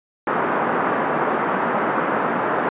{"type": "band-pass noise", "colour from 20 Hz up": "white", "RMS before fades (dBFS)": -21, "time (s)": [0.27, 2.69], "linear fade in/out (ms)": 2, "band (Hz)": [170, 1400], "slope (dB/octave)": 24, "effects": ["resampled to 8000 Hz"]}